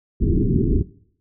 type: low-pass noise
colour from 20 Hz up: pink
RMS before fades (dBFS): -18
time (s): 0.2-0.83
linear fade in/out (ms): 20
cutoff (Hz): 410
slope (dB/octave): 96
effects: noise-tail reverb RT60 0.6 s tail -18 dB re dry